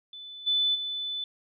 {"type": "tone with level steps", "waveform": "sine", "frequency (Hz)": 3500, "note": "A7", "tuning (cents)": -10, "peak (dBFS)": [-40, -22, -30], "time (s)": [0.13, 1.24], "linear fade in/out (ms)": 2, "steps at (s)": [0.46, 0.74], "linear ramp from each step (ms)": 20, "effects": []}